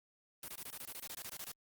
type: noise bursts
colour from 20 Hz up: white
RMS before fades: -45 dBFS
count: 15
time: 0.43-1.518 s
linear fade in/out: 2 ms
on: 52 ms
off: 22 ms
effects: Opus 32 kbps